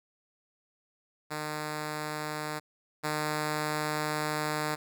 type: tone pair in turn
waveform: 5% pulse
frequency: 152.1 / 152.1 Hz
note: D#3 / D#3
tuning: -39 / -39 cents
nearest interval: unison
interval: 0 cents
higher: neither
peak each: -22 / -18 dBFS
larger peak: second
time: 1.3-2.6 / 3.03-4.76 s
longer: second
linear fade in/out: 20 ms
effects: none